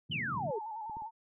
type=band-pass noise; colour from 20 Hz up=pink; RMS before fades=-41 dBFS; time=0.09-0.51 s; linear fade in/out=10 ms; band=130 to 220 Hz; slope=24 dB/octave
type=exponential sweep; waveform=sine; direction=down; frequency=3162 to 386.2 Hz; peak=-33 dBFS; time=0.11-0.59 s; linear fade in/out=10 ms
type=tone with vibrato; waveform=sine; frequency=876 Hz; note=A5; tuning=8 cents flat; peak=-38 dBFS; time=0.46-1.11 s; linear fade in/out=50 ms; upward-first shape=square; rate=10 Hz; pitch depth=54 cents each way
type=clicks; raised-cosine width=3 ms; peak=-40 / -37 / -44 dBFS; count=3; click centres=0.897 / 0.969 / 1.021 s
effects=none